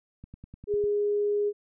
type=click train; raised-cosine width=5 ms; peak=-31 dBFS; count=7; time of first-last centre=0.24-0.84 s; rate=10 Hz
type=tone; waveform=sine; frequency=412.5 Hz; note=G#4; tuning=12 cents flat; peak=-23 dBFS; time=0.67-1.53 s; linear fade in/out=50 ms
effects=none